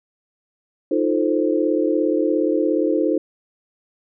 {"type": "chord", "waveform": "sine", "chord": "F dominant seventh", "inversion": "third", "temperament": "equal with one note detuned", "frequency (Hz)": [311.1, 348.2, 440, 523.3], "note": ["Eb4", "F4", "A4", "C5"], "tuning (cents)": [0, -5, 0, 0], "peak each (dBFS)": [-20, -22, -23, -23], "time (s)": [0.91, 3.18], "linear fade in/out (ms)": 5, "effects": []}